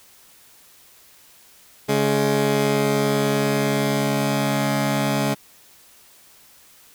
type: tone pair together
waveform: 15% pulse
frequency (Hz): 140 / 209.9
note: C#3 / G#3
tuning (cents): +18 / +19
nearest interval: perfect fifth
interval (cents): 701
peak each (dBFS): -15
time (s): 1.88-5.35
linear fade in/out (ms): 20
effects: white hiss -51 dBFS RMS until 6.94 s